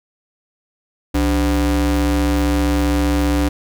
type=ring-modulated tone; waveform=square; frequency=112.8 Hz; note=A2; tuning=44 cents sharp; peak=-12 dBFS; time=1.14-3.49 s; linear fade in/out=10 ms; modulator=178 Hz; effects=none